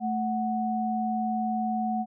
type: tone pair together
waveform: sine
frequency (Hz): 220 / 740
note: A3 / F#5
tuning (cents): 0 / 0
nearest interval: octave + major sixth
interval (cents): 2100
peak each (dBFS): -28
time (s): 0-2.06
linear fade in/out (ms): 50
effects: none